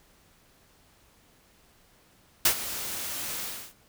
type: noise with ADSR envelope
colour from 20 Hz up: white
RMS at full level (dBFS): -19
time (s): 2.45-3.74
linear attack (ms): 5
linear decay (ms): 84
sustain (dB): -15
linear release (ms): 310
effects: pink hiss -61 dBFS RMS until 3.88 s